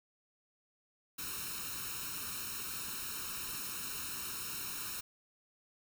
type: noise with comb filter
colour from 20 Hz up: white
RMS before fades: -41 dBFS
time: 1.18-5.01 s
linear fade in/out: 10 ms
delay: 0.74 ms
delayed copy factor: +0.9
effects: none